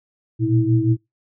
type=tone cluster; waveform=sine; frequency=115.8 / 121.5 / 324.2 Hz; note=A#2 / B2 / E4; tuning=-11 / -28 / -29 cents; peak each=-19 dBFS; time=0.39-0.97 s; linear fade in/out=50 ms; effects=noise-tail reverb RT60 0.2 s tail -24 dB re dry